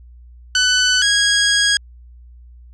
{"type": "tone pair in turn", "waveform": "15% pulse", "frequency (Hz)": [1498, 1646.7], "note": ["F#6", "G#6"], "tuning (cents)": [21, -15], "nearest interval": "major second", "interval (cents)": 164, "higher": "second", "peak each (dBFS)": -6, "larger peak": "neither", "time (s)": [[0.55, 1.02], [1.02, 1.77]], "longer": "second", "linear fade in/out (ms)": 2, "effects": ["added 60 Hz sine -39 dBFS peak until 2.73 s", "resampled to 22050 Hz"]}